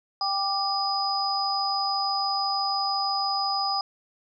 sine tone cluster, 790 / 1179 / 4973 Hz, G5 / D6 / D#8, +13 / +6 / -2 cents, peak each -27 / -31 / -27 dBFS, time 0.21-3.81 s, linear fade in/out 2 ms, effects none

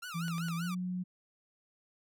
sawtooth tone with vibrato, 1318.5 Hz, E6, in tune, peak -37 dBFS, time 0.02-0.75 s, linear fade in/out 10 ms, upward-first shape sine, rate 5.2 Hz, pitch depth 220 cents each way
sine tone with pitch glide, 167.5 to 181.61 Hz, E3 to F#3, +28 to -32 cents, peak -33 dBFS, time 0.14-1.04 s, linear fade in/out 20 ms, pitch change +140 cents, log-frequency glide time 0.59-0.72 s
clicks, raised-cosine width 0.2 ms, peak -29 dBFS, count 3, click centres 0.282 / 0.382 / 0.485 s
effects none

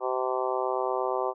harmonic tone, 128.5 Hz, C3, 31 cents flat, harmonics 3 / 4 / 5 / 6 / 7 / 8 / 9, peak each -31 / -32 / -33 / -34 / -34 / -35 / -36 dBFS, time 0-1.34 s, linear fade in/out 50 ms, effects none

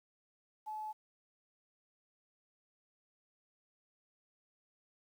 sine tone, 860 Hz, A5, 40 cents flat, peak -39 dBFS, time 0.66-0.93 s, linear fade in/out 20 ms, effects 11-bit

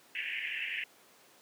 white band-pass noise, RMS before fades -37 dBFS, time 0.15-0.84 s, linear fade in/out 2 ms, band 1700 to 2900 Hz, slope 96 dB/octave, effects pink hiss -60 dBFS RMS until 1.41 s + high-pass 300 Hz 12 dB/octave

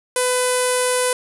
sawtooth tone with low-pass filter, 501 Hz, B4, 25 cents sharp, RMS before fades -19 dBFS, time 0.16-1.13 s, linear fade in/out 2 ms, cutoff 9800 Hz, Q 6.2, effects 8-bit

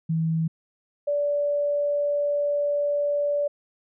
sine tone pair in turn, 162 / 579.5 Hz, E3 / D5, -30 / -23 cents, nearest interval octave + minor seventh, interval 2207 cents, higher second, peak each -21 dBFS, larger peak neither, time 0.09-0.48 / 1.07-3.48 s, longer second, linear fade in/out 10 ms, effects none

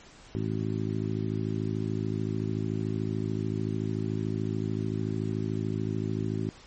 harmonic tone, 53.6 Hz, A1, 45 cents flat, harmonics 2 / 3 / 4 / 5 / 6 / 7, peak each -32 / -34 / -35 / -36 / -37 / -37 dBFS, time 0.35-6.49 s, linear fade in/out 0 ms, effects pink hiss -52 dBFS RMS until 6.66 s + MP3 32 kbps

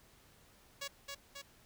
5% pulse tone with echo, 560 Hz, C#5, 18 cents sharp, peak -28 dBFS, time 0.81-0.88 s, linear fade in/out 10 ms, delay 270 ms, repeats 2, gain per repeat -3 dB, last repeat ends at 1.42 s, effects pink hiss -64 dBFS RMS until 1.65 s

